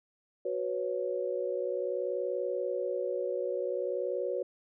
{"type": "chord", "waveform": "sine", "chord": "F# suspended fourth", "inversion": "none", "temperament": "equal", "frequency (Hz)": [370, 493.9, 554.4], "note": ["F#4", "B4", "C#5"], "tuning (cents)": [0, 0, 0], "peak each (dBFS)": [-35, -34, -34], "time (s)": [0.45, 4.43], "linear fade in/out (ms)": 5, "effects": []}